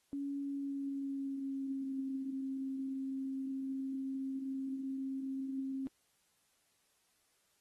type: tone with pitch glide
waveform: sine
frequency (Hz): 280.4 to 267.7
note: C#4 to C4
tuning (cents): +20 to +40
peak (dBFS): -36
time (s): 0.13-5.87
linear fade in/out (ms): 0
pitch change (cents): -80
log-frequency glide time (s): 0.39-2.06
effects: white hiss -75 dBFS RMS until 7.6 s + AAC 32 kbps